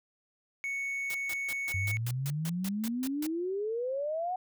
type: tone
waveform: triangle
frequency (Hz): 2217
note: C#7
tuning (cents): 0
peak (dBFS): -30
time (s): 0.64-1.97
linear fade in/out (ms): 0
type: noise bursts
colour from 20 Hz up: white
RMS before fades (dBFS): -40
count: 12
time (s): 1.1-3.266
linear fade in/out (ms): 0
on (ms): 43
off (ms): 150
type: exponential sweep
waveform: sine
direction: up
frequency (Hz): 91.5 to 753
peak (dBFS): -30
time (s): 1.74-4.36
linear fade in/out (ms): 5
effects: none